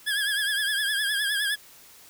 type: tone with vibrato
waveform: 25% pulse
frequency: 1661.2 Hz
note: G#6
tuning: in tune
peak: -20 dBFS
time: 0.06-1.56 s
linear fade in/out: 20 ms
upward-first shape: triangle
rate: 9.7 Hz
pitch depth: 88 cents each way
effects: white hiss -51 dBFS RMS until 2.09 s